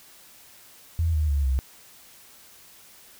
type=tone with pitch steps; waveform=sine; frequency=82.41 / 76.45 / 70.92 / 65.79 Hz; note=E2 / D#2 / C#2 / C2; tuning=0 / -30 / +40 / +10 cents; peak=-20 dBFS; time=0.99-1.59 s; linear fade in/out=0 ms; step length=150 ms; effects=white hiss -51 dBFS RMS until 3.19 s